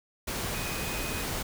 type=tone in noise; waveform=sine; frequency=2500 Hz; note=D#7; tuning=8 cents sharp; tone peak=-40 dBFS; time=0.53-1.24 s; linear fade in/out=10 ms; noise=pink; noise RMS=-33 dBFS; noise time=0.27-1.43 s; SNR=-10 dB; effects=none